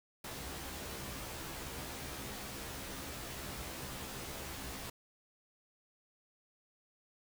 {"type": "noise with comb filter", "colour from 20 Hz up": "pink", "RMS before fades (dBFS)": -44, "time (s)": [0.24, 4.9], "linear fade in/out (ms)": 5, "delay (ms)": 15, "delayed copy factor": 0.95, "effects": []}